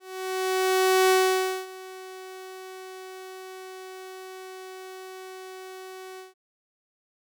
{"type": "tone with ADSR envelope", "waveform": "sawtooth", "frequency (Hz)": 375.1, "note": "F#4", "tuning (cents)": 24, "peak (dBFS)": -13, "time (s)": [0, 6.34], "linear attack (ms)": 1100, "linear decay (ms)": 560, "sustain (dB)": -22, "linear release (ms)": 150, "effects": []}